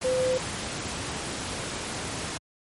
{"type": "tone in noise", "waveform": "sine", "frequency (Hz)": 512, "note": "C5", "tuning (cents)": -38, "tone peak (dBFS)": -22, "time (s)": [0.04, 0.38], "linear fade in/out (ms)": 10, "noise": "pink", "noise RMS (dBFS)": -32, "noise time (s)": [0.01, 2.38], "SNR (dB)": 7, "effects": ["high-pass 80 Hz 12 dB/octave", "MP3 48 kbps"]}